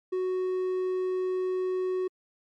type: tone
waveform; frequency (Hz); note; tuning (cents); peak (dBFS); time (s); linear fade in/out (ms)
triangle; 370; F#4; 0; -24; 0.12-2.08; 10
effects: MP3 48 kbps